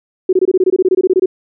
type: tone bursts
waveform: sine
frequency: 371.7 Hz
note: F#4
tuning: 8 cents sharp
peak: -7 dBFS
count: 16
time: 0.29-1.259 s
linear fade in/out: 5 ms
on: 39 ms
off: 23 ms
effects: none